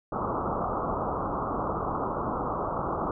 white low-pass noise, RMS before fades -30 dBFS, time 0.12-3.11 s, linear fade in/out 2 ms, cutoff 1300 Hz, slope 96 dB/octave, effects none

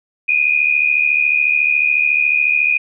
sine tone pair together, 2415 / 2489 Hz, D7 / D#7, +48 / 0 cents, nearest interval minor second, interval 52 cents, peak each -16 / -14 dBFS, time 0.28-2.78 s, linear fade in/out 10 ms, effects none

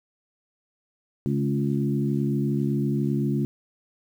harmonic tone with a mistuned harmonic, 70 Hz, C#2, 18 cents sharp, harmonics 2 / 3 / 4 / 5, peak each -25 / -26 / -29 / -31 dBFS, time 1.26-3.45 s, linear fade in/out 0 ms, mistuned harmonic 3, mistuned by +18 cents, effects 9-bit

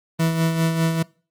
40% pulse tone with tremolo, 163.6 Hz, E3, 13 cents flat, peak -15 dBFS, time 0.19-1.03 s, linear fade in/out 10 ms, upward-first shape sine, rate 5 Hz, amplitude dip 50%, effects noise-tail reverb RT60 0.4 s tail -24 dB re dry + MP3 96 kbps

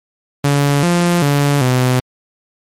sawtooth tone with pitch steps, 142.5 / 174 / 143.1 / 126.9 Hz, C#3 / F3 / D3 / B2, +48 / -6 / -45 / +47 cents, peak -7 dBFS, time 0.44-2 s, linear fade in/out 5 ms, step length 390 ms, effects MP3 64 kbps

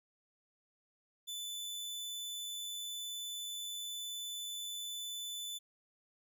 sawtooth tone, 3501 Hz, A7, 9 cents flat, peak -37 dBFS, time 1.27-5.59 s, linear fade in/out 20 ms, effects none

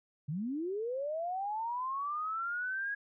sine linear sweep, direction up, 135.2 to 1661.2 Hz, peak -33 dBFS, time 0.28-2.95 s, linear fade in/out 10 ms, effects none

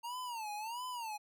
square tone with vibrato, 916 Hz, A#5, 31 cents flat, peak -40 dBFS, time 0.03-1.18 s, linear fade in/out 20 ms, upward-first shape sine, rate 1.5 Hz, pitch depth 170 cents each way, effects none

